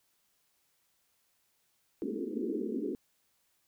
pink band-pass noise, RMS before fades -35 dBFS, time 2.02-2.95 s, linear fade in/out 0 ms, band 210 to 450 Hz, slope 96 dB/octave, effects white hiss -74 dBFS RMS until 3.67 s

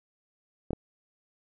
clicks, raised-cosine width 2 ms, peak -18 dBFS, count 2, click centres 0.707 / 0.732 s, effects none

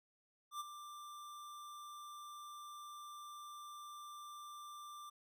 square tone with ADSR envelope, 1183 Hz, D6, 12 cents sharp, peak -40 dBFS, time 0.51-5.1 s, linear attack 91 ms, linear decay 24 ms, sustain -10 dB, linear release 10 ms, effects none

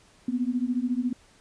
sine beating tone pair, 240.8 / 254.8 Hz, B3 / C4, -44 / -46 cents, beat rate 14 Hz, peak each -27 dBFS, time 0.28-1.13 s, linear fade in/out 5 ms, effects pink hiss -58 dBFS RMS until 1.4 s + resampled to 22050 Hz

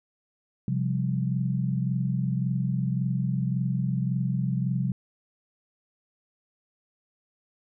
sine chord, C suspended fourth, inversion none, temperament just, 130.81 / 174.42 / 196.22 Hz, C3 / F3 / G3, 0 / -2 / +2 cents, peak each -26 / -29 / -31 dBFS, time 0.68-4.92 s, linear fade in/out 2 ms, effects none

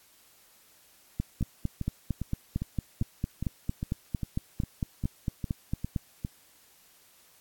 two click trains, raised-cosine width 5 ms, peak -16 / -19 dBFS, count 22 / 13, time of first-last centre 1.2-5.962 / 1.41-6.249 s, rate 4.41 / 2.48 Hz, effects white hiss -60 dBFS RMS until 7.4 s + AAC 64 kbps

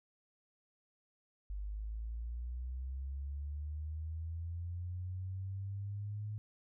sine linear sweep, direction up, 49.03 to 106.7 Hz, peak -38 dBFS, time 1.5-6.38 s, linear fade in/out 0 ms, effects none

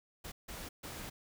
pink noise bursts at uneven times, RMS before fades -45 dBFS, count 3, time 0.24-0.32 / 0.48-0.69 / 0.83-1.1 s, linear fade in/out 10 ms, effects none

